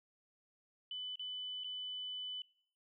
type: tone with dropouts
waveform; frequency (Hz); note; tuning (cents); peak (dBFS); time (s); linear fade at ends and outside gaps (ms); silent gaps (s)
sine; 3000; F#7; +23; -40; 0.91-2.42; 2; 1.157-1.194 / 1.637-1.643
effects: noise-tail reverb RT60 0.6 s tail -24 dB re dry